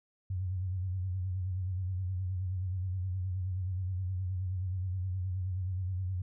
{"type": "tone with vibrato", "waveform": "sine", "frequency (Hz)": 92.5, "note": "F#2", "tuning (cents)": 0, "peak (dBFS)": -31, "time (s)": [0.3, 6.22], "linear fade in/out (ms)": 5, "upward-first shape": "sine", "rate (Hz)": 9.5, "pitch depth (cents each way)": 67, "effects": []}